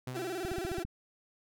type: tone with exponential decay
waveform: sawtooth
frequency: 127.3 Hz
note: C3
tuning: 47 cents flat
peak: -32 dBFS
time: 0.07-0.63 s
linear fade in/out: 5 ms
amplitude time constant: 120 ms
type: tone with vibrato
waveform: 35% pulse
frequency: 359.4 Hz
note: F4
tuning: 50 cents sharp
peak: -33 dBFS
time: 0.14-0.84 s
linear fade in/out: 20 ms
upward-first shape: square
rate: 19 Hz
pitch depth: 110 cents each way
type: click train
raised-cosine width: 5 ms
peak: -27 dBFS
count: 7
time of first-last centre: 0.45-0.85 s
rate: 15 Hz
effects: none